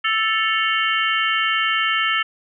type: harmonic tone with a mistuned harmonic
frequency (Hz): 440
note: A4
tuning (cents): 0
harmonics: 3 / 4 / 5 / 6 / 7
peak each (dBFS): -22 / -23 / -24 / -25 / -25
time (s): 0.04-2.23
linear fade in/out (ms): 10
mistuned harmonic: 6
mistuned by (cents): +95
effects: none